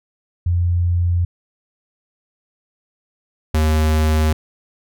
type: tone pair in turn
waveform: sine / square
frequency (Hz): 87.31 / 77.78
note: F2 / D#2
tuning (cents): 0 / 0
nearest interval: major second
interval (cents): 200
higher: first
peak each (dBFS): -14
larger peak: neither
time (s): 0.46-1.25 / 3.54-4.33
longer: neither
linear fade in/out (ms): 5
effects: none